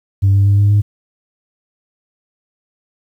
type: tone with pitch steps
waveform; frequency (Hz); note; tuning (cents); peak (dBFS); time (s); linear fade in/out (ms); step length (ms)
sine; 98 / 99.25 / 100.52 / 101.81 / 103.11; G2 / G2 / G2 / G#2 / G#2; 0 / +22 / +44 / -34 / -12; -6; 0.22-0.82; 20; 120
effects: tanh soft clip ceiling -6 dBFS + 8-bit